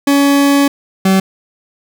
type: tone pair in turn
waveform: 40% pulse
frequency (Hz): 281.3 / 191.03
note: C#4 / G3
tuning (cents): +26 / -44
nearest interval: perfect fifth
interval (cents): 670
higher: first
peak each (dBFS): -7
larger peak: neither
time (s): 0.07-0.68 / 1.05-1.2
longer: first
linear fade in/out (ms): 5
effects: none